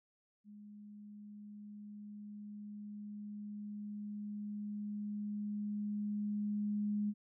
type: tone with level ramp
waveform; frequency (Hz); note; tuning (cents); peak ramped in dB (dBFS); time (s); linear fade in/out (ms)
sine; 207.7; G#3; 0; -51 to -32; 0.44-7.14; 50
effects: none